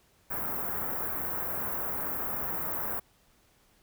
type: band-stop noise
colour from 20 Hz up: white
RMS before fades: -33 dBFS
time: 0.3-3 s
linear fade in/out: 10 ms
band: 1500 to 15000 Hz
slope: 24 dB/octave
effects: pink hiss -65 dBFS RMS until 3.82 s